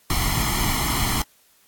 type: noise with comb filter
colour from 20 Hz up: pink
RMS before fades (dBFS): -22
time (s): 0.1-1.22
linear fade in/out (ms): 2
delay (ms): 0.95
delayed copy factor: +0.85
effects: white hiss -58 dBFS RMS until 1.67 s + AAC 64 kbps